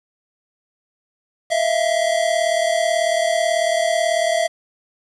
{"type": "tone pair together", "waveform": "square", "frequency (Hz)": [641.8, 680], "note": ["E5", "F5"], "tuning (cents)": [-46, -46], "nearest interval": "minor second", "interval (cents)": 100, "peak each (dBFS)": -20, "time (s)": [1.5, 4.48], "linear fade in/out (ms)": 20, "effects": ["resampled to 24000 Hz", "7-bit"]}